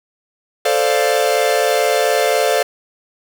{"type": "chord", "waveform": "45% pulse", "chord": "D minor seventh", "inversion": "second", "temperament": "equal", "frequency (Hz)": [440, 523.3, 587.3, 698.5], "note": ["A4", "C5", "D5", "F5"], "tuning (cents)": [0, 0, 0, 0], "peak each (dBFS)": -19, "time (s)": [0.65, 2.63], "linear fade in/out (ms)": 5, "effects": []}